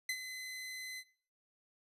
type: tone with ADSR envelope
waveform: sawtooth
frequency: 2033 Hz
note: B6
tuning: 50 cents sharp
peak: -29 dBFS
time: 0.09-1.04 s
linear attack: 4 ms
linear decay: 59 ms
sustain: -10 dB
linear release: 56 ms
effects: noise-tail reverb RT60 0.5 s tail -19 dB re dry + resampled to 32000 Hz